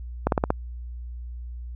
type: slowing click train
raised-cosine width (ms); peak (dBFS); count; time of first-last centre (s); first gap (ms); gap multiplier
1; -6; 5; 0.27-0.504; 52; 1.08
effects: added 60 Hz sine -33 dBFS peak until 1.75 s